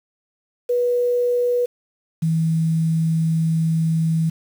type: tone pair in turn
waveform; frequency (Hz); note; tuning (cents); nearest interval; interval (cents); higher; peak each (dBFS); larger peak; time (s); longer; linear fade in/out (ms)
sine; 487.6 / 161.97; B4 / E3; -22 / -30; octave + perfect fifth; 1908; first; -16 / -16; neither; 0.69-1.66 / 2.22-4.3; second; 10
effects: 7-bit